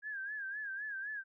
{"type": "tone with vibrato", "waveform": "sine", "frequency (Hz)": 1640, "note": "G#6", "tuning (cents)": -22, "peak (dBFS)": -38, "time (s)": [0.02, 1.24], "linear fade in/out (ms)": 50, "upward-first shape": "sine", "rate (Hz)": 3.9, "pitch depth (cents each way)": 100, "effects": []}